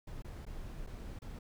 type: noise with dropouts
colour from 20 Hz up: brown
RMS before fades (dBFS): -44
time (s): 0.07-1.39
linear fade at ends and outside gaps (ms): 5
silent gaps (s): 0.223-0.245 / 0.453-0.465 / 0.866-0.871 / 1.19-1.219
effects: none